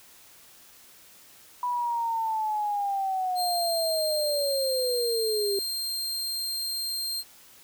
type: linear sweep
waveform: sine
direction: down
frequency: 987.8 to 392 Hz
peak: -25 dBFS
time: 1.63-5.59 s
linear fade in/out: 2 ms
type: tone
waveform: sawtooth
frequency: 4186 Hz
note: C8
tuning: in tune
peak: -26 dBFS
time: 3.35-7.24 s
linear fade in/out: 50 ms
effects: white hiss -53 dBFS RMS until 7.63 s